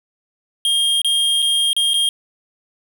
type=tone with dropouts; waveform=square; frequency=3225 Hz; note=G7; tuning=48 cents sharp; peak=-15 dBFS; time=0.65-2.09 s; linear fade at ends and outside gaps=1 ms; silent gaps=1.017-1.046 / 1.421-1.425 / 1.731-1.765 / 1.935-1.941 s; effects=none